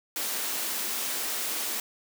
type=high-pass noise; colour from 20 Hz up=white; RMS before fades=-31 dBFS; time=0.16-1.8 s; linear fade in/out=2 ms; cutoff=200 Hz; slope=96 dB/octave; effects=none